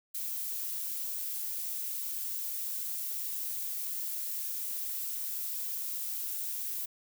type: noise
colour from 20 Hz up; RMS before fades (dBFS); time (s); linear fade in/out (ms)
violet; -36; 0.14-6.86; 10
effects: none